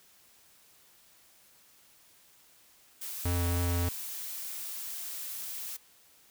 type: noise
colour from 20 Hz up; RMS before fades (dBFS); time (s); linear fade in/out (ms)
blue; -39; 3.01-5.77; 10
type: tone with vibrato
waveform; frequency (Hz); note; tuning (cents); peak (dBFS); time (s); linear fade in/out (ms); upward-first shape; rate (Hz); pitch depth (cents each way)
square; 87.31; F2; 0; -28; 3.25-3.89; 5; sine; 3.4; 12
effects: white hiss -61 dBFS RMS until 6.3 s